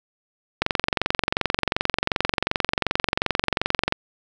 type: click train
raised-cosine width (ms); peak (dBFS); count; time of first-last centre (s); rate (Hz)
0.3; -3; 76; 0.62-3.924; 22.7
effects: none